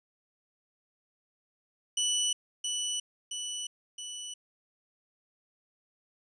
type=tone with echo; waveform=20% pulse; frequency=2966 Hz; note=F#7; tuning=4 cents sharp; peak=-21 dBFS; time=1.97-2.33 s; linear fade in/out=5 ms; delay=670 ms; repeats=3; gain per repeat=-4 dB; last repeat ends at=4.34 s; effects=resampled to 22050 Hz